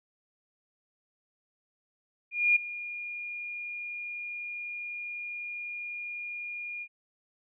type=tone with ADSR envelope; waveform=sine; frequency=2424 Hz; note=D#7; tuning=46 cents flat; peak=-18 dBFS; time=2.31-6.88 s; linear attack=250 ms; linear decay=8 ms; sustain=-17 dB; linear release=61 ms; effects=none